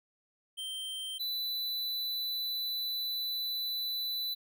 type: tone pair in turn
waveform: square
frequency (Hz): 3136 / 3987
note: G7 / B7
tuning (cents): 0 / +16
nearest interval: major third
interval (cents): 416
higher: second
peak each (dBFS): -37 / -33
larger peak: second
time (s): 0.57-1.19 / 1.19-4.35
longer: second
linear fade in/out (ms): 20
effects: none